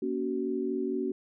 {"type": "tone cluster", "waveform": "sine", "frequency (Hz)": [237.5, 281.9, 375], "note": ["A#3", "C#4", "F#4"], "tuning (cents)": [33, 29, 23], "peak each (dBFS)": [-34, -33, -31], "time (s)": [0.02, 1.12], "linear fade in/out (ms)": 5, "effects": []}